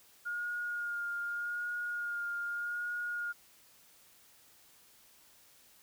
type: tone with vibrato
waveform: sine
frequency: 1423 Hz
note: F6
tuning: 32 cents sharp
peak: -34 dBFS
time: 0.25-3.33 s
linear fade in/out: 20 ms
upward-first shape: sine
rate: 0.83 Hz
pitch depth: 19 cents each way
effects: white hiss -62 dBFS RMS until 5.82 s